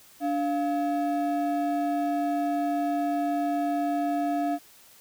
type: ring-modulated tone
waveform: triangle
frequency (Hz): 493.9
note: B4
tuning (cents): 0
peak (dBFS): -19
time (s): 0.2-4.59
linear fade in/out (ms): 50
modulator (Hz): 203
effects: white hiss -54 dBFS RMS until 5 s